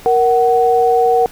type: tone pair together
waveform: sine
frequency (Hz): 468 / 747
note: A#4 / F#5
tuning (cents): +7 / +16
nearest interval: minor sixth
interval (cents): 809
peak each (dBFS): -12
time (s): 0.06-1.26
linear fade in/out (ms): 0
effects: pink hiss -39 dBFS RMS until 1.31 s